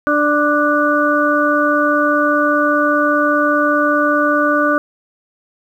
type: harmonic tone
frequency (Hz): 295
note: D4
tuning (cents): +8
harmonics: 1 / 2 / 4 / 5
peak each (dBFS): -17 / -17 / -17 / -17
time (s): 0.07-4.78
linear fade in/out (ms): 0
effects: 8-bit